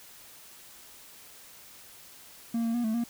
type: tone with pitch steps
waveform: triangle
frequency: 231.2 / 229.3 / 239.7 / 219.9 / 235.6 Hz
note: A#3 / A#3 / A#3 / A3 / A#3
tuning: -14 / -28 / +48 / -1 / +19 cents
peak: -24 dBFS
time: 2.54-3.04 s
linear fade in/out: 5 ms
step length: 100 ms
effects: white hiss -51 dBFS RMS until 3.09 s